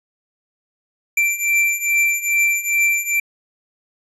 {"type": "beating tone pair", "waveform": "square", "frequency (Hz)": [2348, 2350.4], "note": ["D7", "D7"], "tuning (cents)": [-1, 1], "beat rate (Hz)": 2.4, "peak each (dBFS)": [-21, -18], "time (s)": [1.17, 3.2], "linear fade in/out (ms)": 5, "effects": ["resampled to 32000 Hz"]}